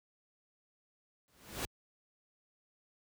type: noise with exponential growth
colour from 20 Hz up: pink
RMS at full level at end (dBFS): -34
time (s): 1.28-1.65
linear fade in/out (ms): 0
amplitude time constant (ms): 80
effects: high-pass 60 Hz 12 dB/octave